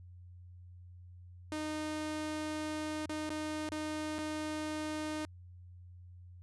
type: tone with dropouts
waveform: sawtooth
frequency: 307.4 Hz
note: D#4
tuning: 21 cents flat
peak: -32 dBFS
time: 1.52-5.25 s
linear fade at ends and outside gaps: 0 ms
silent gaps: 3.057-3.094 / 3.293-3.303 / 3.689-3.719 / 4.183-4.189 s
effects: added 89 Hz sine -50 dBFS peak until 6.42 s + resampled to 24000 Hz